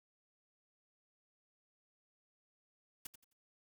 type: noise with echo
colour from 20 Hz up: white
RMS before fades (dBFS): -45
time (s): 3.05-3.07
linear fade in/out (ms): 5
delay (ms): 87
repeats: 3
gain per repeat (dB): -11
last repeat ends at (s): 3.331
effects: none